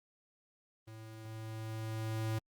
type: tone with level ramp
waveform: square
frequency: 110.6 Hz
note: A2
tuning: 9 cents sharp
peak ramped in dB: -48 to -33 dBFS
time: 0.87-2.39 s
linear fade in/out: 10 ms
effects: Opus 32 kbps